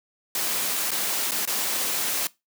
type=noise with dropouts; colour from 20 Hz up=white; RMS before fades=-26 dBFS; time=0.35-2.27 s; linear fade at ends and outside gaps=1 ms; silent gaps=0.907-0.916 / 1.31-1.318 / 1.453-1.475 s; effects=noise-tail reverb RT60 0.2 s tail -20 dB re dry + high-pass 200 Hz 12 dB/octave